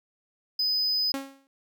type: tone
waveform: triangle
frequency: 5010 Hz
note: D#8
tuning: 11 cents sharp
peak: -22 dBFS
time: 0.59-1.12 s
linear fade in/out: 5 ms
type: tone with exponential decay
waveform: sawtooth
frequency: 272.6 Hz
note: C#4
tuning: 29 cents flat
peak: -23 dBFS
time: 1.14-1.47 s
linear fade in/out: 0 ms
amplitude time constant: 71 ms
effects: none